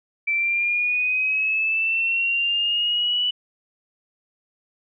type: linear sweep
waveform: sine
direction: up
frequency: 2324 to 2969 Hz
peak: -19 dBFS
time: 0.27-3.31 s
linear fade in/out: 10 ms
effects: none